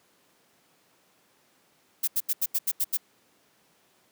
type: noise bursts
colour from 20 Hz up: violet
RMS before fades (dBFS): -25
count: 8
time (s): 2.03-2.973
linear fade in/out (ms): 10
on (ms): 47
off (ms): 81
effects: pink hiss -64 dBFS RMS until 4.11 s + high-pass 200 Hz 12 dB/octave